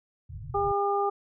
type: low-pass noise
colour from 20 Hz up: white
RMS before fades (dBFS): -39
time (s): 0.29-0.72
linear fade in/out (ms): 5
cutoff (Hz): 150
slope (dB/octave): 96
type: harmonic tone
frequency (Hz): 402.5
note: G4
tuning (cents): +46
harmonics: 1 / 2 / 3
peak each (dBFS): -27 / -27 / -30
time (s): 0.54-1.1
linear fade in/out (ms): 10
effects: none